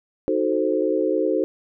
sine chord, D# diminished seventh, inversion none, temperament equal, 311.1 / 370 / 440 / 523.3 Hz, D#4 / F#4 / A4 / C5, 0 / 0 / 0 / 0 cents, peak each -24 dBFS, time 0.28-1.44 s, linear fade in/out 0 ms, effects none

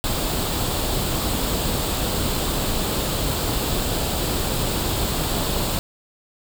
pink noise with comb filter, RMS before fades -23 dBFS, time 0.04-5.79 s, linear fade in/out 0 ms, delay 0.25 ms, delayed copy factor +0.5, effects none

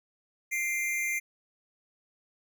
square tone pair together, 2093 / 2386 Hz, C7 / D7, 0 / +27 cents, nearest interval major second, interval 227 cents, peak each -30 / -35 dBFS, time 0.51-1.2 s, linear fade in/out 20 ms, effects none

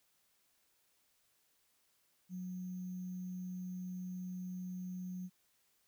sine tone with sample-and-hold, 182.6 Hz, F#3, 23 cents flat, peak -40 dBFS, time 2.29-5.3 s, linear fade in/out 50 ms, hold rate 6300 Hz, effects white hiss -75 dBFS RMS until 5.87 s

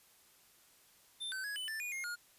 square tone with pitch steps, 3570 / 1533 / 1670 / 3006 / 1768 / 2449 / 2137 / 1429 Hz, A7 / G6 / G#6 / F#7 / A6 / D#7 / C7 / F6, +24 / -39 / +9 / +27 / +8 / -28 / +36 / +39 cents, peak -39 dBFS, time 1.2-2.16 s, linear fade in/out 20 ms, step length 120 ms, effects white hiss -65 dBFS RMS until 2.38 s + resampled to 32000 Hz

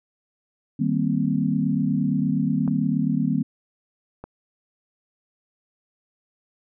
sine chord, C minor seventh, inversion first, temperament equal with one note detuned, 155.56 / 194.53 / 233.1 / 261.6 Hz, Eb3 / G3 / Bb3 / C4, 0 / -13 / 0 / 0 cents, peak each -25 dBFS, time 0.79-3.43 s, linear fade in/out 10 ms
clicks, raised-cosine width 1 ms, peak -22 dBFS, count 2, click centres 2.678 / 4.24 s
effects none

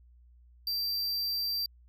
square tone, 4699 Hz, D8, in tune, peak -30 dBFS, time 0.67-1.66 s, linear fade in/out 2 ms, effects added 60 Hz sine -55 dBFS peak until 1.88 s

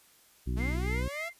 harmonic tone, 61.74 Hz, B1, in tune, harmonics 1 / 2 / 3 / 4 / 5 / 6, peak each -30 / -36 / -40 / -42 / -44 / -46 dBFS, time 0.46-1.09 s, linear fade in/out 20 ms
sawtooth linear sweep, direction up, 202.8 to 690 Hz, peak -34 dBFS, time 0.56-1.3 s, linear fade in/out 20 ms
sine tone with tremolo, 2093 Hz, C7, in tune, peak -34 dBFS, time 0.59-1.34 s, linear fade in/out 20 ms, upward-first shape sine, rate 3.6 Hz, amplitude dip 90%
effects white hiss -61 dBFS RMS until 1.39 s + resampled to 32000 Hz

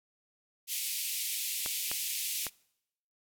white band-pass noise, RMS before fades -35 dBFS, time 0.67-2.5 s, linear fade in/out 50 ms, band 2200 to 16000 Hz, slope 48 dB/octave
clicks, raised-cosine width 0.3 ms, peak -20 dBFS, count 3, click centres 1.661 / 1.915 / 2.467 s
effects noise-tail reverb RT60 0.8 s tail -25 dB re dry

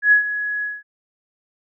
sine tone with ADSR envelope, 1680 Hz, G#6, 19 cents sharp, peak -8 dBFS, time 0.02-0.83 s, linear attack 97 ms, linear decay 110 ms, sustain -13 dB, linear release 200 ms, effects none

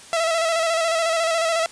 sawtooth tone with vibrato, 659.3 Hz, E5, in tune, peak -15 dBFS, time 0.13-1.66 s, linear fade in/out 0 ms, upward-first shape square, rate 14 Hz, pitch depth 35 cents each way, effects white hiss -43 dBFS RMS until 1.71 s + resampled to 22050 Hz

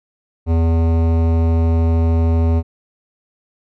sine tone with hard clipping, 82.41 Hz, E2, in tune, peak -14 dBFS, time 0.46-2.63 s, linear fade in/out 50 ms, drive 16 dB, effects none

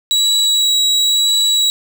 35% pulse tone with vibrato, 3891 Hz, B7, 27 cents flat, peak -10 dBFS, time 0.11-1.7 s, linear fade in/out 0 ms, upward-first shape triangle, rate 0.99 Hz, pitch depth 9 cents each way, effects 7-bit

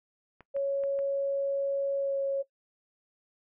clicks, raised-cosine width 0.5 ms, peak -34 dBFS, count 4, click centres 0.407 / 0.565 / 0.837 / 0.99 s
sine tone with pitch glide, 554.4 to 549.6 Hz, C#5 to C#5, 0 to -15 cents, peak -26 dBFS, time 0.54-2.43 s, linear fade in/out 20 ms, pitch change -15 cents, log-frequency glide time 1.98-2.17 s
effects noise-tail reverb RT60 0.1 s tail -19 dB re dry

